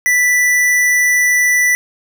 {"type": "tone with hard clipping", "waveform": "sine", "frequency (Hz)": 1975.5, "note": "B6", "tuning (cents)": 0, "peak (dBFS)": -11, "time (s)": [0.06, 1.75], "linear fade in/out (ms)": 0, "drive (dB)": 18, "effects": []}